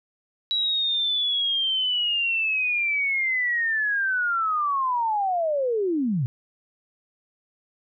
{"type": "linear sweep", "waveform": "sine", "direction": "down", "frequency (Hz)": [3906, 112.3], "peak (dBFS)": -21, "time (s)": [0.51, 6.26], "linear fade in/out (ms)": 0, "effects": []}